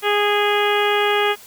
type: harmonic tone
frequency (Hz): 412.9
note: G#4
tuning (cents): -10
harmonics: 1 / 2 / 3 / 4 / 5 / 6 / 7 / 8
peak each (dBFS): -19 / -22 / -24 / -25 / -26 / -27 / -27 / -28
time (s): 0.02-1.36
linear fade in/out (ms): 50
effects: white hiss -43 dBFS RMS until 1.46 s